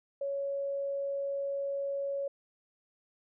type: tone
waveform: sine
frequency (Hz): 557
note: C#5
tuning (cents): +8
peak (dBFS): -31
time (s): 0.21-2.28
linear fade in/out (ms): 5
effects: none